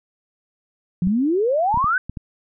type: exponential sweep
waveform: sine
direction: up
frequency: 168.9 to 1568 Hz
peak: -16 dBFS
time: 1.02-1.98 s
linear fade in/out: 2 ms
type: clicks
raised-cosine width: 5 ms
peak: -17 dBFS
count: 6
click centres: 1.072 / 1.743 / 1.774 / 1.843 / 2.096 / 2.172 s
effects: none